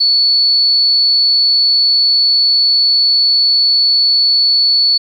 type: tone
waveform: sine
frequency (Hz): 4435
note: C#8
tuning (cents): 0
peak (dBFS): -8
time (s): 0-4.98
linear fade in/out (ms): 10
effects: 8-bit